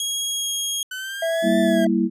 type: tone with pitch glide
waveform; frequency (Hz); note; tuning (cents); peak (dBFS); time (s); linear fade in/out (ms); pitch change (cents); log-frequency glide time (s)
20% pulse; 3295 to 3274; G#7 to G#7; -14 to -25; -17; 0-0.83; 2; -11; 0.33-0.5
type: exponential two-way sweep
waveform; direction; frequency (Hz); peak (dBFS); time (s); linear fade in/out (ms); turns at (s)
30% pulse; up then down; 1500 to 1769 to 1607; -26; 0.91-1.85; 5; 1.59
type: tone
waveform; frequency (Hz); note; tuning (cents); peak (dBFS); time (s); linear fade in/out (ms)
triangle; 659.3; E5; 0; -18; 1.22-1.87; 5
type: chord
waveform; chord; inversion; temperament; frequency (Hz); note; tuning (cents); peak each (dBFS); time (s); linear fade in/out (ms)
sine; E diminished; first; equal; 196 / 233.1 / 329.6; G3 / Bb3 / E4; 0 / 0 / 0; -21; 1.42-2.1; 50
effects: resampled to 32000 Hz